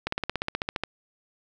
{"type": "slowing click train", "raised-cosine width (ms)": 0.3, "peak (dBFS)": -11, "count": 13, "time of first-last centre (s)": [0.07, 0.836], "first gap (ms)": 54, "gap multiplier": 1.03, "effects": []}